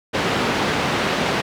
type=band-pass noise; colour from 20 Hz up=pink; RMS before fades=-21 dBFS; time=0.13-1.42 s; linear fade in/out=20 ms; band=160 to 3400 Hz; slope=12 dB/octave; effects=none